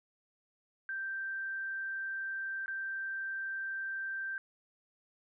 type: tone with dropouts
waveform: sine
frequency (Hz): 1568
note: G6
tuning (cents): 0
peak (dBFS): -35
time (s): 0.89-4.38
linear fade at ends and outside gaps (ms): 1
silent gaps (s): 2.66-2.68
effects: none